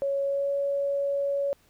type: tone with pitch glide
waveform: sine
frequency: 555 to 561.1 Hz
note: C#5 to C#5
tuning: +2 to +21 cents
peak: -24 dBFS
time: 0.02-1.53 s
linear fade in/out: 0 ms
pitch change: +19 cents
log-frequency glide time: 0.24-0.51 s
effects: pink hiss -63 dBFS RMS until 1.69 s